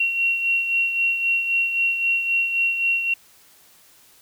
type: beating tone pair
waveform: sine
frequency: 2737 / 2740.8 Hz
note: F7 / F7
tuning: -36 / -33 cents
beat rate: 3.8 Hz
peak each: -19 / -28 dBFS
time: 0-3.14 s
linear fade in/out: 5 ms
effects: white hiss -53 dBFS RMS until 4.21 s